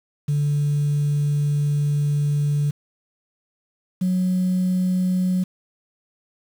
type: tone pair in turn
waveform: sine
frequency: 145.7 / 183.57 Hz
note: D3 / F#3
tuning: -13 / -13 cents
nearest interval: major third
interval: 400 cents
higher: second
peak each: -16 dBFS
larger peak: neither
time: 0.28-2.71 / 4.01-5.44 s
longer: first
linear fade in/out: 10 ms
effects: tanh soft clip ceiling -15 dBFS + 7-bit